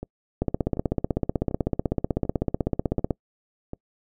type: two click trains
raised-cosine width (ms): 2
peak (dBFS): -9 / -19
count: 44 / 6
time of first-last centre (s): 0.42-3.107 / 0.03-3.734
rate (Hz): 16 / 1.35
effects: noise-tail reverb RT60 0.1 s tail -26 dB re dry